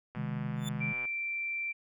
click train, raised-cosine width 0.5 ms, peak -31 dBFS, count 113, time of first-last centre 0.15-1.053 s, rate 124 Hz
sine chord, Ab major, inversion first, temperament equal with one note detuned, 132.1 / 155.56 / 207.7 Hz, C3 / Eb3 / Ab3, +17 / 0 / 0 cents, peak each -37 dBFS, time 0.16-0.93 s, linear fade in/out 10 ms
sawtooth tone with exponential growth, 3527 Hz, A7, 3 cents sharp, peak -33 dBFS, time 0.56-0.69 s, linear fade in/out 5 ms, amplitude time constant 28 ms
sine tone, 2349 Hz, D7, in tune, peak -32 dBFS, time 0.8-1.73 s, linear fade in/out 20 ms
effects none

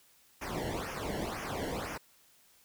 brown noise with flanger, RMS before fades -37 dBFS, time 0.41-1.98 s, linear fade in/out 10 ms, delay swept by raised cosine 0.24 to 0.83 ms, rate 2 Hz, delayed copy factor -0.95, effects white hiss -64 dBFS RMS until 2.64 s

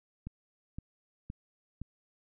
click train, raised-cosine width 5 ms, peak -27 dBFS, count 4, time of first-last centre 0.27-1.816 s, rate 1.94 Hz, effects none

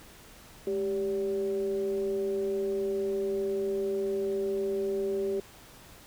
sine tone with frequency modulation, 392 Hz, G4, in tune, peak -27 dBFS, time 0.67-5.4 s, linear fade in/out 2 ms, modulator 182 Hz, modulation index 0.49, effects pink hiss -52 dBFS RMS until 6.06 s

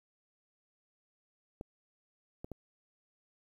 clicks, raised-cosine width 2 ms, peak -28 dBFS, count 3, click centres 1.611 / 2.445 / 2.517 s, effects 10-bit

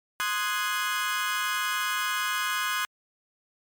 30% pulse chord, Ab dominant seventh, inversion first, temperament equal, 1046.5 / 1244.5 / 1480 / 1661.2 Hz, C6 / Eb6 / Gb6 / Ab6, 0 / 0 / 0 / 0 cents, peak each -29 dBFS, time 0.2-2.85 s, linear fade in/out 0 ms, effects MP3 96 kbps

